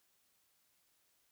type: silence
effects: white hiss -75 dBFS RMS until 1.31 s